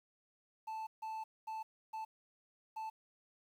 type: tone bursts at uneven times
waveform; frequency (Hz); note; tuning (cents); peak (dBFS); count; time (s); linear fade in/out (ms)
triangle; 880; A5; 0; -38; 5; 0.67-0.87 / 1.02-1.24 / 1.47-1.63 / 1.93-2.05 / 2.76-2.9; 10
effects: 11-bit